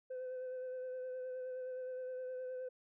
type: tone with vibrato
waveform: sine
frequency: 510 Hz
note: C5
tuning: 44 cents flat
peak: -38 dBFS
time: 0.1-2.69 s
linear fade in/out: 10 ms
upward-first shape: sine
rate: 9.6 Hz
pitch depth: 20 cents each way
effects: tanh soft clip ceiling -39 dBFS